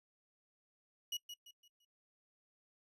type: tone with echo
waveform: 30% pulse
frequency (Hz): 2903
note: F#7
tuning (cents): -34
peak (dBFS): -34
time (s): 1.12-1.17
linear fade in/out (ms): 5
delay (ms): 170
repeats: 4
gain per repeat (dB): -9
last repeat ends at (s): 1.85
effects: noise-tail reverb RT60 0.1 s tail -22 dB re dry + resampled to 32000 Hz